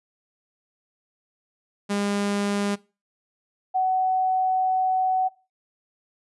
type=tone pair in turn; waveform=sawtooth / sine; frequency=202.6 / 749.2 Hz; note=G#3 / F#5; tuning=-43 / +21 cents; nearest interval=octave + major seventh; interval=2264 cents; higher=second; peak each=-19 dBFS; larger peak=neither; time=1.89-2.76 / 3.74-5.29 s; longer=second; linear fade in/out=20 ms; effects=noise-tail reverb RT60 0.3 s tail -21 dB re dry + resampled to 24000 Hz